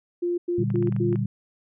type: tone bursts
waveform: sine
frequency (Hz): 349.5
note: F4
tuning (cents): +1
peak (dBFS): -22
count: 4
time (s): 0.22-1.157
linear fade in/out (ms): 10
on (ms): 160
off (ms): 99
type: chord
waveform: sine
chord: G minor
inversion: first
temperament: just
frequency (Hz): 117.6 / 147 / 196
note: Bb2 / D3 / G3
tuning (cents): +16 / +2 / 0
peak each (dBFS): -25 / -29 / -27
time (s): 0.58-1.26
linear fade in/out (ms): 5
type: clicks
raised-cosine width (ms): 0.5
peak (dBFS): -27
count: 8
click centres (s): 0.703 / 0.758 / 0.826 / 0.873 / 0.924 / 0.964 / 1.128 / 1.158
effects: none